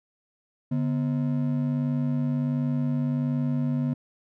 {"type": "ring-modulated tone", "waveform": "triangle", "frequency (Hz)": 195.1, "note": "G3", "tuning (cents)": -8, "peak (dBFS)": -18, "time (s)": [0.71, 3.94], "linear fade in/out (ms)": 10, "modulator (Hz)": 50.7, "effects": []}